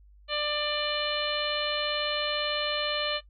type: harmonic tone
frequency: 594 Hz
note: D5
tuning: 20 cents sharp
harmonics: 1 / 2 / 3 / 4 / 5 / 6 / 7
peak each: -32 / -35 / -37 / -36 / -33 / -37 / -34 dBFS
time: 0.28-3.21 s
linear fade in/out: 50 ms
effects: noise-tail reverb RT60 0.1 s tail -18 dB re dry + added 50 Hz sine -52 dBFS peak until 3.29 s